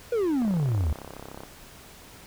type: exponential sweep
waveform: triangle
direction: down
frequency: 498 to 69.3 Hz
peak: -20 dBFS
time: 0.12-0.93 s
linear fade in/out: 5 ms
type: click train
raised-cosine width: 1 ms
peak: -25 dBFS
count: 35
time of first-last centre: 0.42-1.435 s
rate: 33.5 Hz
effects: pink hiss -48 dBFS RMS until 2.26 s